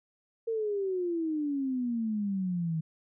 sine exponential sweep, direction down, 460.9 to 157.1 Hz, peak -28 dBFS, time 0.47-2.81 s, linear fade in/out 10 ms, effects none

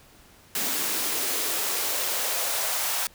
white noise with high-pass filter sweep, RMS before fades -27 dBFS, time 0.55-3.07 s, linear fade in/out 2 ms, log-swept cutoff 220 to 780 Hz, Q 1.8, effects pink hiss -54 dBFS RMS until 3.14 s

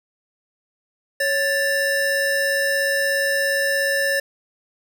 square tone pair together, 555 / 1762 Hz, C#5 / A6, +2 / +2 cents, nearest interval octave + minor sixth, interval 2000 cents, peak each -23 / -21 dBFS, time 1.2-4.2 s, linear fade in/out 5 ms, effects none

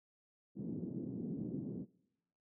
pink band-pass noise, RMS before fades -42 dBFS, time 0.55-1.86 s, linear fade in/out 50 ms, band 160 to 310 Hz, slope 24 dB/octave, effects noise-tail reverb RT60 0.9 s tail -23 dB re dry

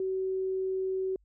sine tone, 378.4 Hz, F#4, 39 cents sharp, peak -28 dBFS, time 0-1.16 s, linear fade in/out 2 ms, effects added 50 Hz sine -62 dBFS peak until 1.24 s

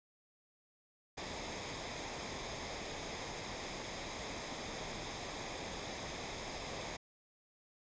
pink noise with comb filter, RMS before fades -43 dBFS, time 1.17-6.97 s, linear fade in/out 10 ms, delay 0.69 ms, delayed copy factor -0.5, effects resampled to 16000 Hz

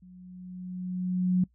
sine tone with level ramp, 182.2 Hz, F#3, 26 cents flat, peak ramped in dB -48 to -19 dBFS, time 0.02-1.44 s, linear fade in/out 5 ms, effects noise-tail reverb RT60 0.1 s tail -23 dB re dry + added 60 Hz sine -63 dBFS peak until 1.54 s

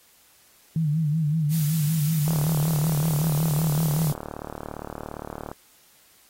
sine tone with vibrato, 154.5 Hz, D#3, 12 cents flat, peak -20 dBFS, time 0.76-4.12 s, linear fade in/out 2 ms, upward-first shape sine, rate 5.3 Hz, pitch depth 98 cents each way
blue noise, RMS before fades -33 dBFS, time 1.49-4.15 s, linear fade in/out 50 ms
click train, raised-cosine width 1 ms, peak -19 dBFS, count 122, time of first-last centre 2.28-5.515 s, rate 37.4 Hz
effects white hiss -57 dBFS RMS until 6.29 s + AAC 48 kbps

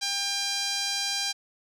sawtooth tone with band-pass filter, 799 Hz, G5, 33 cents sharp, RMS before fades -29 dBFS, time 0.01-1.33 s, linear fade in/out 20 ms, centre 5000 Hz, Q 2.1, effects none

